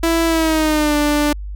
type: tone with pitch glide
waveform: sawtooth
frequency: 331.2 to 295.1 Hz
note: E4 to D4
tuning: +8 to +8 cents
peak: -10 dBFS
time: 0.03-1.33 s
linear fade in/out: 5 ms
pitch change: -200 cents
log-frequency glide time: 0.26-0.96 s
effects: added 50 Hz sine -25 dBFS peak until 1.55 s